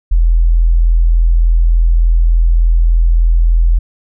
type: tone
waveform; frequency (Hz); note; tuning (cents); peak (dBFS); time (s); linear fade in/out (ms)
sine; 41.71; E1; +21; -6; 0.11-3.79; 10
effects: none